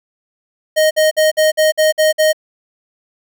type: tone bursts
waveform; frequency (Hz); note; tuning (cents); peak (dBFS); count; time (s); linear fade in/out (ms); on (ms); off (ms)
square; 622.3; D#5; 0; -10; 8; 0.76-2.331; 20; 150; 53
effects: none